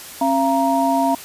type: tone cluster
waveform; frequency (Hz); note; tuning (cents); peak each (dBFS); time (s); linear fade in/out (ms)
sine; 270 / 683 / 937; C#4 / F5 / A#5; -45 / -39 / +9; -19; 0.21-1.15; 5
effects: white hiss -36 dBFS RMS until 1.24 s + resampled to 32000 Hz